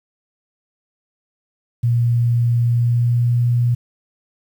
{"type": "tone with pitch glide", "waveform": "sine", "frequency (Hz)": [118.8, 120.6], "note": ["A#2", "B2"], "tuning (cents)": [33, -41], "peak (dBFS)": -13, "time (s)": [1.83, 3.75], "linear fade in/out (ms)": 10, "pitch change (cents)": 26, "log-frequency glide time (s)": [2.65, 3.45], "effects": ["8-bit"]}